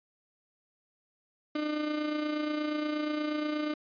35% pulse tone with amplitude modulation, 301.5 Hz, D4, 46 cents sharp, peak -26 dBFS, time 1.55-3.74 s, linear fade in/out 5 ms, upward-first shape sine, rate 28.4 Hz, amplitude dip 45%, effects resampled to 11025 Hz

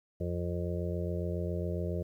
harmonic tone, 87.31 Hz, F2, in tune, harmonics 1 / 2 / 4 / 5 / 6 / 7, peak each -34 / -37 / -40 / -41 / -42 / -42 dBFS, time 0.2-2.03 s, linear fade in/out 10 ms, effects 11-bit

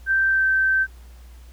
sine tone with pitch glide, 1564 to 1551.4 Hz, G6 to G6, -4 to -18 cents, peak -16 dBFS, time 0.06-0.87 s, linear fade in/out 50 ms, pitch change -14 cents, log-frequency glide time 0.3-0.44 s, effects added 60 Hz sine -41 dBFS peak until 1.52 s + pink hiss -55 dBFS RMS until 1.52 s

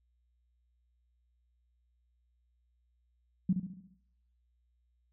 sine tone with echo, 185 Hz, F#3, in tune, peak -23 dBFS, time 3.49-3.53 s, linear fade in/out 5 ms, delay 69 ms, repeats 6, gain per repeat -6 dB, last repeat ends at 3.944 s, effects noise-tail reverb RT60 0.8 s tail -20 dB re dry + added 60 Hz sine -70 dBFS peak until 5.12 s

